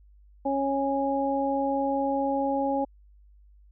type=harmonic tone; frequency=275.3 Hz; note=C#4; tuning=12 cents flat; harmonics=1 / 2 / 3; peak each=-28 / -28 / -28 dBFS; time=0.45-2.85 s; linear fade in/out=10 ms; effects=added 50 Hz sine -52 dBFS peak until 3.71 s